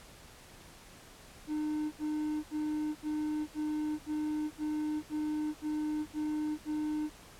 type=tone bursts; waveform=triangle; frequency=304.1 Hz; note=D#4; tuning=40 cents flat; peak=-29 dBFS; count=11; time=1.47-7.1 s; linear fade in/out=50 ms; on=450 ms; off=68 ms; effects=pink hiss -54 dBFS RMS until 7.39 s + low-pass 12000 Hz 12 dB/octave